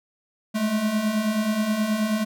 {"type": "beating tone pair", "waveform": "square", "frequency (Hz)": [207.7, 217.1], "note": ["G#3", "A3"], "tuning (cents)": [0, -23], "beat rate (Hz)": 9.4, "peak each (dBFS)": [-29, -23], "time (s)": [0.54, 2.25], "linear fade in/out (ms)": 20, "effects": []}